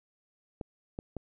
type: clicks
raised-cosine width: 2 ms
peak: -23 dBFS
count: 3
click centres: 0.612 / 0.989 / 1.167 s
effects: none